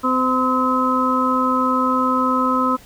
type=harmonic tone; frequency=256.9 Hz; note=C4; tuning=32 cents flat; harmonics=1 / 2 / 4 / 5; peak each=-20 / -25 / -21 / -19 dBFS; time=0.03-2.77 s; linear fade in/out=20 ms; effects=pink hiss -46 dBFS RMS until 2.85 s